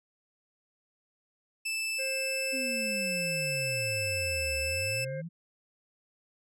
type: tone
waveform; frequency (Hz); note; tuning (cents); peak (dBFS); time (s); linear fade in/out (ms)
sawtooth; 2637; E7; 0; -27; 1.65-5.05; 10
type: harmonic tone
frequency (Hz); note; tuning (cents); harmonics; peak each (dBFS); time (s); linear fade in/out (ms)
530; C5; +22; 1 / 3 / 4; -35 / -48 / -50; 1.98-5.22; 20
type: exponential two-way sweep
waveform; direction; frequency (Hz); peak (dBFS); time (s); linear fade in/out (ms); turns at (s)
sine; down then up; 269.3 to 71.9 to 174.7; -36; 2.52-5.29; 20; 4.59
effects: low-pass 12000 Hz 12 dB/octave